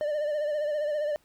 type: tone with vibrato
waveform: triangle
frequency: 597 Hz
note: D5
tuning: 28 cents sharp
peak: -24 dBFS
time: 0.01-1.16 s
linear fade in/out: 0 ms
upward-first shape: sine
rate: 15 Hz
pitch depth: 50 cents each way
effects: pink hiss -66 dBFS RMS until 1.24 s